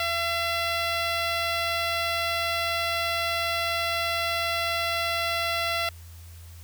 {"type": "tone with notch filter", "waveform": "10% pulse", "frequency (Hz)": 677, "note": "E5", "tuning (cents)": 46, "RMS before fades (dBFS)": -27, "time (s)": [0, 5.89], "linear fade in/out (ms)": 2, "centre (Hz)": 10000, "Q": 2, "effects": ["added 84 Hz sine -42 dBFS peak until 6.63 s", "white hiss -53 dBFS RMS until 6.63 s"]}